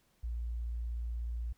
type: tone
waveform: sine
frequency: 58.27 Hz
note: A#1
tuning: in tune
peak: -34 dBFS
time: 0.23-1.53 s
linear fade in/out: 10 ms
effects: pink hiss -72 dBFS RMS until 1.57 s